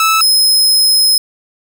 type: tone pair in turn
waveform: sawtooth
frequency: 1309 / 5125 Hz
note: E6 / E8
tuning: -13 / -50 cents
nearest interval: 2 octaves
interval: 2363 cents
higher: second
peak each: -5 dBFS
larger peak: neither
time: 0-0.21 / 0.21-1.18 s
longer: second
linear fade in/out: 2 ms
effects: none